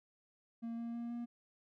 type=tone with pitch steps; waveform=triangle; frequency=231 / 233.1 / 235.3 / 237.5 Hz; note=A#3 / A#3 / A#3 / A#3; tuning=-16 / 0 / +16 / +33 cents; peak=-37 dBFS; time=0.62-1.26 s; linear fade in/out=20 ms; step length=160 ms; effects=none